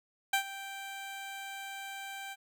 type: tone with ADSR envelope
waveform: 15% pulse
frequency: 784 Hz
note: G5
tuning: in tune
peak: -18 dBFS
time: 0.33-2.36 s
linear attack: 6 ms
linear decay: 92 ms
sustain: -16 dB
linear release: 38 ms
effects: none